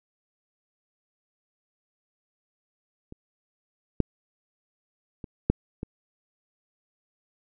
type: clicks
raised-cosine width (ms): 3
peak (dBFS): -28 / -7 / -24 / -6 / -19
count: 5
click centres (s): 3.124 / 4.003 / 5.242 / 5.5 / 5.831
effects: none